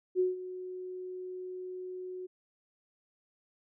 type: tone with ADSR envelope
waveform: sine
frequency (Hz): 367.4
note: F#4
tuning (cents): -12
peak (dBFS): -23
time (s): 0.15-2.27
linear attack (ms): 46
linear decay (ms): 160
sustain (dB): -15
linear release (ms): 16
effects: none